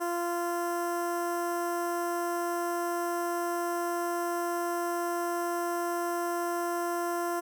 15% pulse tone with notch filter, 345.7 Hz, F4, 18 cents flat, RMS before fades -31 dBFS, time 0-7.41 s, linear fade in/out 20 ms, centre 3600 Hz, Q 0.58, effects none

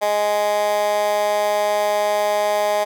15% pulse tone with high-pass filter, 207.9 Hz, G#3, 2 cents sharp, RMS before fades -19 dBFS, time 0.01-2.85 s, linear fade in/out 20 ms, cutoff 680 Hz, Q 3.2, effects none

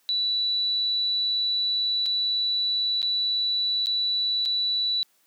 sine tone with dropouts, 3951 Hz, B7, in tune, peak -22 dBFS, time 0.09-5.03 s, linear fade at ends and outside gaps 0 ms, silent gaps 2.059-2.063 / 3.018-3.028 / 3.859-3.869 / 4.453-4.458 s, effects white hiss -65 dBFS RMS until 5.26 s + high-pass 200 Hz 12 dB/octave

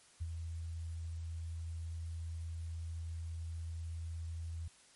sine tone with ADSR envelope, 82.6 Hz, E2, 4 cents sharp, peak -34 dBFS, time 0.2-4.68 s, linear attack 19 ms, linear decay 38 ms, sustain -5 dB, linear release 5 ms, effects white hiss -63 dBFS RMS until 4.95 s + MP3 48 kbps

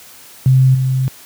sine tone with level steps, 130.81 Hz, C3, in tune, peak -6 / -12 dBFS, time 0.46-1.08 s, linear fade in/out 0 ms, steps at 0.74 s, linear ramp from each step 10 ms, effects white hiss -40 dBFS RMS until 1.25 s + high-pass 80 Hz 12 dB/octave

